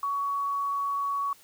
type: tone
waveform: sine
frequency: 1123 Hz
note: C#6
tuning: 22 cents sharp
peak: -26 dBFS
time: 0.03-1.33 s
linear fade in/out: 2 ms
effects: white hiss -56 dBFS RMS until 1.43 s